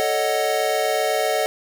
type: chord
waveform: square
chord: D# half-diminished seventh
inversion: second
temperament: equal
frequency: 440 / 554.4 / 622.3 / 740 Hz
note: A4 / C#5 / D#5 / F#5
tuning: 0 / 0 / 0 / 0 cents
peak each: -26 / -27 / -24 / -25 dBFS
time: 0-1.46 s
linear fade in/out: 0 ms
effects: none